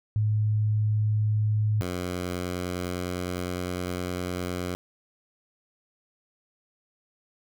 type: tone pair in turn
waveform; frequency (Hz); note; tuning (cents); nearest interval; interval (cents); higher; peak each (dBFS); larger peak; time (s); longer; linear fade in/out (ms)
sine / 10% pulse; 106.8 / 89.81; G#2 / F2; +49 / +49; minor third; 300; first; -21; neither; 0.16-1.81 / 1.81-4.75; second; 0
effects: none